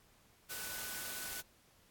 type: tone in noise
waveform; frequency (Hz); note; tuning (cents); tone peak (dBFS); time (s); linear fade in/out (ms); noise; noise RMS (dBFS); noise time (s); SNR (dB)
sine; 1492; F#6; +14; -49; 0.49-1.42; 20; white; -43; 0.49-1.42; -9
effects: pink hiss -67 dBFS RMS until 1.9 s + AAC 64 kbps